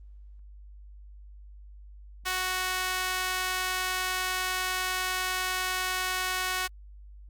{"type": "tone with high-pass filter", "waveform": "sawtooth", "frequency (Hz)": 370, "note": "F#4", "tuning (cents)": 0, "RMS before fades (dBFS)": -30, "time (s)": [2.25, 6.68], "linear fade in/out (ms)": 20, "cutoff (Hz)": 1300, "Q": 0.89, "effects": ["added 50 Hz sine -45 dBFS peak until 7.29 s", "Opus 24 kbps"]}